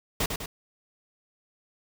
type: noise with echo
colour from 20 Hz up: pink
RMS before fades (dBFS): -26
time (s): 0.2-0.26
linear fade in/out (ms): 5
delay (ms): 100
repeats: 2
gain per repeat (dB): -5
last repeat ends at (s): 0.46
effects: none